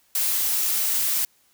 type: noise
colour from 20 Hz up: blue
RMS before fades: -23 dBFS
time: 0.15-1.25 s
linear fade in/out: 2 ms
effects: white hiss -62 dBFS RMS until 1.53 s